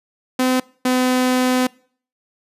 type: tone pair in turn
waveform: sawtooth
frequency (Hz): 255.9 / 253.7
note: C4 / B3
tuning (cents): -38 / +47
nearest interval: unison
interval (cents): 15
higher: first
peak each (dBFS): -11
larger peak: neither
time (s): 0.39-0.6 / 0.85-1.67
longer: second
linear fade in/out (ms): 5
effects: noise-tail reverb RT60 0.5 s tail -24 dB re dry + resampled to 32000 Hz